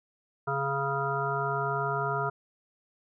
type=harmonic tone; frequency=138.6 Hz; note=C#3; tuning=in tune; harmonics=1 / 3 / 5 / 7 / 9 / 10; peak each=-34 / -34 / -34 / -34 / -34 / -34 dBFS; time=0.47-2.3 s; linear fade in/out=10 ms; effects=none